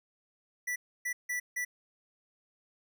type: tone bursts at uneven times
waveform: square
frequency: 1966 Hz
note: B6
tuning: 8 cents flat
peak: -32 dBFS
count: 4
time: 0.67-0.76 / 1.05-1.13 / 1.29-1.4 / 1.56-1.65 s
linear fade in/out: 10 ms
effects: none